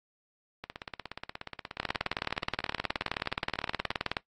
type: two click trains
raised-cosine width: 0.3 ms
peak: -13 / -22 dBFS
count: 46 / 56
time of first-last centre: 1.8-4.168 / 0.64-3.914 s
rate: 19 / 16.8 Hz
effects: noise-tail reverb RT60 0.1 s tail -18 dB re dry + AAC 32 kbps